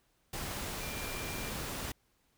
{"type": "tone in noise", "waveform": "sine", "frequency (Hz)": 2378, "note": "D7", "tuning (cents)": 21, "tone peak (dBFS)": -46, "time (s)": [0.81, 1.5], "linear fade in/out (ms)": 5, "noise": "pink", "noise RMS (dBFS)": -39, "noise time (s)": [0.33, 1.92], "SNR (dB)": -10, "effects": ["pink hiss -73 dBFS RMS until 2.37 s"]}